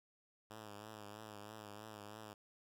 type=tone with vibrato; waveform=5% pulse; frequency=105.9 Hz; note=G#2; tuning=34 cents sharp; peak=-39 dBFS; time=0.5-2.34 s; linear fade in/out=10 ms; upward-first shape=triangle; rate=3.1 Hz; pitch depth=71 cents each way; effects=none